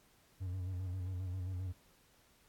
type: tone with vibrato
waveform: triangle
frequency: 92 Hz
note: F#2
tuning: 9 cents flat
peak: -35 dBFS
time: 0.4-1.73 s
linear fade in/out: 20 ms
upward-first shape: square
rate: 7.5 Hz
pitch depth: 45 cents each way
effects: pink hiss -68 dBFS RMS until 2.48 s + AAC 64 kbps